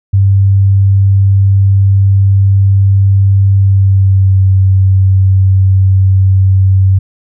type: tone with pitch glide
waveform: sine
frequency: 98 to 95.54 Hz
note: G2 to G2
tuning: 0 to -44 cents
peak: -4 dBFS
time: 0.13-6.99 s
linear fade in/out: 10 ms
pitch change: -44 cents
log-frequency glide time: 3.55-4.42 s
effects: none